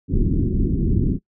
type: low-pass noise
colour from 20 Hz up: pink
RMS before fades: -19 dBFS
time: 0.08-1.19 s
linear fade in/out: 50 ms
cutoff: 360 Hz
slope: 48 dB/octave
effects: noise-tail reverb RT60 0.1 s tail -20 dB re dry